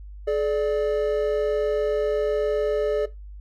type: tone pair together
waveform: triangle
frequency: 426.3 / 587.3 Hz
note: G#4 / D5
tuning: +45 / 0 cents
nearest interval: tritone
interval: 555 cents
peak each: -20 / -22 dBFS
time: 0.27-3.06 s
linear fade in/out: 10 ms
effects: noise-tail reverb RT60 0.2 s tail -17 dB re dry + added 50 Hz sine -37 dBFS peak until 3.4 s